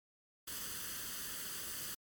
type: noise with comb filter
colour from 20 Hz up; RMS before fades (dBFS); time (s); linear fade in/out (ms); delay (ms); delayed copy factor
white; -43; 0.47-1.95; 10; 0.64; +0.65
effects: MP3 96 kbps